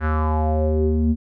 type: tone with low-pass filter sweep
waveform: square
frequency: 77.78 Hz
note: D#2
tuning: in tune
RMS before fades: -19 dBFS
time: 0-1.16 s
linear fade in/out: 50 ms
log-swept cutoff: 1600 to 230 Hz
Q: 4.8
effects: none